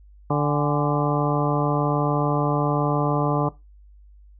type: harmonic tone with a mistuned harmonic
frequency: 146.83 Hz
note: D3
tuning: in tune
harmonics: 1 / 2 / 3 / 4 / 5 / 6 / 7 / 8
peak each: -22 / -25 / -27 / -28 / -29 / -30 / -30 / -31 dBFS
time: 0.3-3.49 s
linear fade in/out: 5 ms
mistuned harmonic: 6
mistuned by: -92 cents
effects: noise-tail reverb RT60 0.2 s tail -18 dB re dry + added 50 Hz sine -46 dBFS peak until 4.39 s